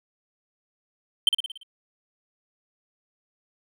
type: tone with echo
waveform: triangle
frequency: 3108 Hz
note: G7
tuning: 16 cents flat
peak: -12 dBFS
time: 1.27-1.29 s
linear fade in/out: 2 ms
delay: 57 ms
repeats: 6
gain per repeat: -5 dB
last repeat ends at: 1.632 s
effects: none